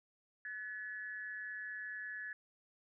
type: tone with amplitude modulation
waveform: sine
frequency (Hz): 1712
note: A6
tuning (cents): -48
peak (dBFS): -38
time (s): 0.45-2.33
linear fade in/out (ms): 2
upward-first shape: sine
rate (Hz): 205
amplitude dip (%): 75
effects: none